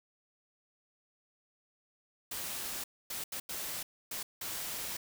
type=noise bursts at uneven times; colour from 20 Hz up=white; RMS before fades=-39 dBFS; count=6; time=2.31-2.84 / 3.1-3.24 / 3.32-3.4 / 3.49-3.83 / 4.11-4.23 / 4.41-4.97 s; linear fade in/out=5 ms; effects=none